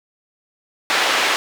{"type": "band-pass noise", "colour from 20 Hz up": "white", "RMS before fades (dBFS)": -18, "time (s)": [0.9, 1.36], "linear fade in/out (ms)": 0, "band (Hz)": [480, 2900], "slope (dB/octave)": 12, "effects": []}